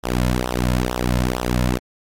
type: tone with flanger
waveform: sawtooth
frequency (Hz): 61.74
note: B1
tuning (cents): 0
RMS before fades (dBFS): -20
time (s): 0.03-1.79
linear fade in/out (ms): 20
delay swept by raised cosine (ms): 0.43 to 2.63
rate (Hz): 2.2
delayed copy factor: -0.85
effects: MP3 64 kbps